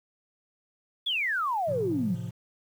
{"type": "exponential sweep", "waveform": "sine", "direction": "down", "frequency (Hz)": [3520, 170], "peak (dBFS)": -25, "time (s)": [1.06, 2.15], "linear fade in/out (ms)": 10}
{"type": "chord", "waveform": "triangle", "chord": "F major", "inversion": "first", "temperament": "equal", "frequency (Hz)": [110, 130.81, 174.61], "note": ["A2", "C3", "F3"], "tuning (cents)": [0, 0, 0], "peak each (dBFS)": [-34, -35, -35], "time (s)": [1.67, 2.31], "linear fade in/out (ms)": 20}
{"effects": ["tanh soft clip ceiling -16 dBFS", "9-bit"]}